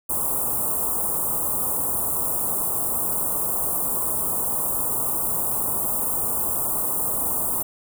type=band-stop noise; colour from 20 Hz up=white; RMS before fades=-24 dBFS; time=0.09-7.63 s; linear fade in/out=10 ms; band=1200 to 8400 Hz; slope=48 dB/octave; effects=none